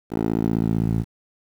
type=tone with band-pass filter sweep; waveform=10% pulse; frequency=55.7 Hz; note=A1; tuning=22 cents sharp; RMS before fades=-22 dBFS; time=0.1-1.05 s; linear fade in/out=50 ms; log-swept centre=400 to 120 Hz; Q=1.1; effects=8-bit